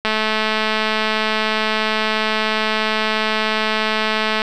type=click train; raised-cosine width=0.3 ms; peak=-3 dBFS; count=949; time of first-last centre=0.05-4.419 s; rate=217 Hz; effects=none

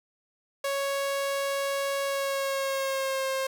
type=tone with pitch glide; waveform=sawtooth; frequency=554.4 to 532.4 Hz; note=C#5 to C5; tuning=0 to +30 cents; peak=-23 dBFS; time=0.64-3.47 s; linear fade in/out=5 ms; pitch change=-70 cents; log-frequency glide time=2.04-3.28 s; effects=none

